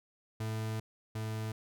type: tone pair in turn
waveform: 40% pulse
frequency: 110 / 109.56 Hz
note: A2 / A2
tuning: 0 / -7 cents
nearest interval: unison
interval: 7 cents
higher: first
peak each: -33 / -34 dBFS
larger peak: first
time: 0.4-0.8 / 1.15-1.52 s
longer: first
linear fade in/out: 5 ms
effects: none